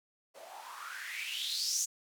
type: noise with band-pass filter sweep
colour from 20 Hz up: blue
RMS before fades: -38 dBFS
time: 0.34-1.86 s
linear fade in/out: 20 ms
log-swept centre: 550 to 6900 Hz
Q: 6.7
effects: none